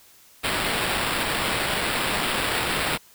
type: noise with sample-and-hold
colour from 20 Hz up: blue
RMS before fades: -25 dBFS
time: 0.43-2.98 s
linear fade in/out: 20 ms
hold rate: 6300 Hz
effects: white hiss -53 dBFS RMS until 3.14 s